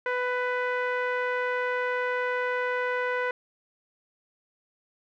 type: tone with low-pass filter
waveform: sawtooth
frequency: 497.2 Hz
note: B4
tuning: 12 cents sharp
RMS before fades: -28 dBFS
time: 0.06-3.31 s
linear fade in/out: 2 ms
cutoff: 1800 Hz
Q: 2.9
effects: none